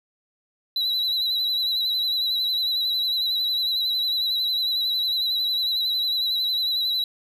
triangle tone with vibrato, 3951 Hz, B7, in tune, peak -20 dBFS, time 0.76-7.04 s, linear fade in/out 2 ms, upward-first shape sine, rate 11 Hz, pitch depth 48 cents each way, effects none

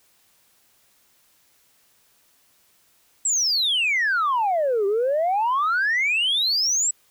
sine exponential two-way sweep, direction down then up, 7902 to 386.5 to 7902 Hz, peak -17 dBFS, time 3.25-6.91 s, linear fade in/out 5 ms, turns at 4.86 s, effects tanh soft clip ceiling -16 dBFS + white hiss -61 dBFS RMS until 7.1 s

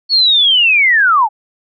sine linear sweep, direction down, 4435 to 800 Hz, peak -7 dBFS, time 0.09-1.29 s, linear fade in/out 50 ms, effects none

